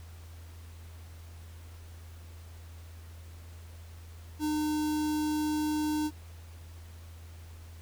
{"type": "tone with notch filter", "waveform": "square", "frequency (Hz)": 303.8, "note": "D#4", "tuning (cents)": -41, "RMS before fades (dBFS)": -30, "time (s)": [4.39, 6.11], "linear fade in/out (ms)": 50, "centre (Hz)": 2000, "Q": 0.97, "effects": ["added 83 Hz sine -45 dBFS peak until 7.81 s", "pink hiss -57 dBFS RMS until 7.81 s"]}